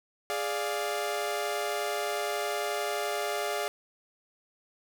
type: chord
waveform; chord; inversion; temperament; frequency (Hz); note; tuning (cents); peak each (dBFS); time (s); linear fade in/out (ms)
sawtooth; D diminished; second; equal; 415.3 / 587.3 / 698.5; Ab4 / D5 / F5; 0 / 0 / 0; -30 / -30 / -30; 0.3-3.68; 0
effects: 9-bit